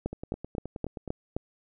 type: two click trains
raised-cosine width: 2 ms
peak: -23 / -16 dBFS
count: 10 / 6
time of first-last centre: 0.13-1.077 / 0.06-1.365 s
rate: 9.5 / 3.83 Hz
effects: none